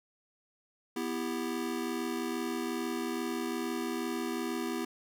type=chord; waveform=square; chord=E minor; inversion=second; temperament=just; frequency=247.2 / 329.6 / 395.6 Hz; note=B3 / E4 / G4; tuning=+2 / 0 / +16 cents; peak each=-37 / -37 / -39 dBFS; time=0.96-4.85 s; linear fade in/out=5 ms; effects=none